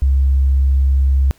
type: tone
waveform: sine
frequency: 67.6 Hz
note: C#2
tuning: 43 cents flat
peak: -9 dBFS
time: 0.02-1.31 s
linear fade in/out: 0 ms
effects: tanh soft clip ceiling -6 dBFS + pink hiss -52 dBFS RMS until 1.38 s